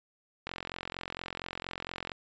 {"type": "click train", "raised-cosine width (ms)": 0.3, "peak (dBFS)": -20, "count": 74, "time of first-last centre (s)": [0.47, 2.118], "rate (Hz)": 44.3, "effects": ["resampled to 16000 Hz"]}